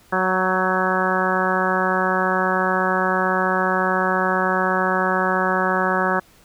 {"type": "harmonic tone with a mistuned harmonic", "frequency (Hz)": 185.8, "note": "F#3", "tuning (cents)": 7, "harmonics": [1, 2, 3, 4, 5, 6, 7, 8, 9], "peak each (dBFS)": [-26, -26, -26, -26, -26, -26, -26, -26, -26], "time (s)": [0.12, 6.2], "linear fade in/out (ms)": 10, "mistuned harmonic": 8, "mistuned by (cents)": 28, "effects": ["pink hiss -53 dBFS RMS until 6.44 s"]}